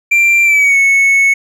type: tone with pitch glide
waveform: triangle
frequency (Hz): 2363 to 2205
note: D7 to C#7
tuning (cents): +10 to -10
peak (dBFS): -5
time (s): 0.11-1.34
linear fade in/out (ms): 10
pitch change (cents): -120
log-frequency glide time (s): 0.44-0.77
effects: none